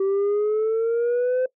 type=exponential sweep; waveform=sine; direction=up; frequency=384.9 to 516 Hz; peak=-16 dBFS; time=0-1.46 s; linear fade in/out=5 ms; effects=noise-tail reverb RT60 0.1 s tail -21 dB re dry + tanh soft clip ceiling -18 dBFS